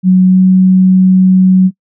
sine tone with pitch glide, 185 to 186.5 Hz, F#3 to F#3, 0 to +14 cents, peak -3 dBFS, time 0.03-1.71 s, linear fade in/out 50 ms, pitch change +14 cents, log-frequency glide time 0.27-0.39 s, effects noise-tail reverb RT60 0.1 s tail -24 dB re dry

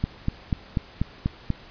click train, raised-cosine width 5 ms, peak -10 dBFS, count 7, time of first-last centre 0.04-1.503 s, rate 4.1 Hz, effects pink hiss -47 dBFS RMS until 1.7 s + resampled to 11025 Hz

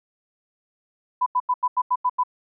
sine tone bursts, 997 Hz, B5, 16 cents sharp, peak -17 dBFS, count 8, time 1.21-2.236 s, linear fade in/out 10 ms, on 53 ms, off 86 ms, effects none

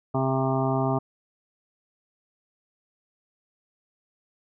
harmonic tone with a mistuned harmonic, 132.7 Hz, C3, 25 cents sharp, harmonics 1 / 2 / 3 / 5 / 6 / 7 / 8 / 9, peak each -26 / -28 / -30 / -29 / -32 / -34 / -36 / -35 dBFS, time 0.14-0.99 s, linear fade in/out 10 ms, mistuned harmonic 8, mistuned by +16 cents, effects none

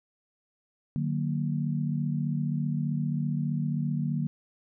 sine chord, D augmented, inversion none, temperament equal with one note detuned, 149.83 / 185 / 233.1 Hz, D3 / F#3 / A#3, +35 / 0 / 0 cents, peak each -28 / -33 / -32 dBFS, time 0.96-4.27 s, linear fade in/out 0 ms, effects none

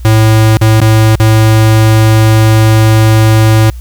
square tone with dropouts, 110 Hz, A2, in tune, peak -4 dBFS, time 0.05-3.7 s, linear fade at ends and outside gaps 0 ms, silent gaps 0.57-0.614 / 0.802-0.816 / 1.154-1.2 s, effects added 60 Hz sine -21 dBFS peak until 3.8 s + white hiss -43 dBFS RMS until 3.8 s

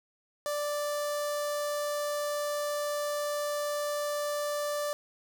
sawtooth tone with notch filter, 587.3 Hz, D5, in tune, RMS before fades -32 dBFS, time 0.46-4.93 s, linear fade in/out 0 ms, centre 2500 Hz, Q 1.3, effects none

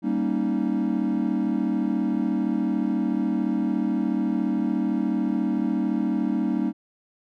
triangle chord, Eb dominant seventh, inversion first, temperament equal, 196 / 233.1 / 277.2 / 311.1 Hz, G3 / Bb3 / Db4 / Eb4, 0 / 0 / 0 / 0 cents, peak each -25 / -24 / -26 / -25 dBFS, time 0.02-6.73 s, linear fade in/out 50 ms, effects tanh soft clip ceiling -9 dBFS

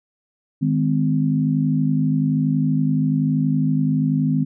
sine chord, Ab major, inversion second, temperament equal with one note detuned, 155.56 / 207.7 / 256.7 Hz, Eb3 / Ab3 / C4, 0 / 0 / -33 cents, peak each -19 / -24 / -20 dBFS, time 0.61-4.45 s, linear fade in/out 20 ms, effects none

